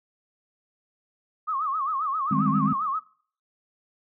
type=tone with vibrato; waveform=sine; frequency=1173 Hz; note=D6; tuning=2 cents flat; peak=-24 dBFS; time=1.47-3 s; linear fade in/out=20 ms; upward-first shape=sine; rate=7.5 Hz; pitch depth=170 cents each way
type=chord; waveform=sine; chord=Ab major seventh; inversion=second; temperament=equal; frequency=155.56 / 196 / 207.7 / 261.6 Hz; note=Eb3 / G3 / Ab3 / C4; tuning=0 / 0 / 0 / 0 cents; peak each=-26 / -27 / -25 / -26 dBFS; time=2.31-2.73 s; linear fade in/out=5 ms
effects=noise-tail reverb RT60 0.5 s tail -21 dB re dry + tanh soft clip ceiling -9 dBFS